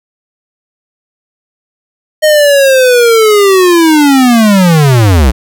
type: linear sweep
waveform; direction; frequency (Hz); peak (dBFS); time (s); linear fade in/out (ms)
square; down; 622.3 to 56.6; -4; 2.22-5.32; 20
effects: none